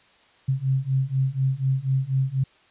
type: beating tone pair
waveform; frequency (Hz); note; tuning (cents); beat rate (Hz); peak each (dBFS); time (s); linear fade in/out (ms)
sine; 131.2 / 135.3; C3 / C#3; +5 / -42; 4.1; -24 / -23; 0.48-2.44; 10
effects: white hiss -57 dBFS RMS until 2.7 s + resampled to 8000 Hz